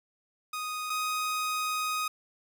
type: tone pair in turn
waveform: sawtooth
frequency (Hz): 1244.5 / 1250.8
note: D#6 / D#6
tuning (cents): 0 / +9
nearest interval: unison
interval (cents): 9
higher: second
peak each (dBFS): -29 / -25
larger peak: second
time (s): 0.53-0.9 / 0.9-2.08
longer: second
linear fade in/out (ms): 5
effects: none